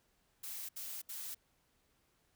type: noise bursts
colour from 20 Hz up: blue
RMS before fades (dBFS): -44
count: 3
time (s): 0.43-1.348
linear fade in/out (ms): 10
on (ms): 260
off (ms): 69
effects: pink hiss -75 dBFS RMS until 2.35 s